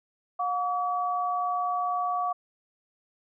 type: tone pair together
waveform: sine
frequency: 718.8 / 1141 Hz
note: F5 / C#6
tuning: +50 / +50 cents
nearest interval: minor sixth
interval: 800 cents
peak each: -28 dBFS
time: 0.39-2.33 s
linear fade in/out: 10 ms
effects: none